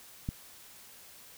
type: click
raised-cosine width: 5 ms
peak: -20 dBFS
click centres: 0.289 s
effects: white hiss -53 dBFS RMS until 1.37 s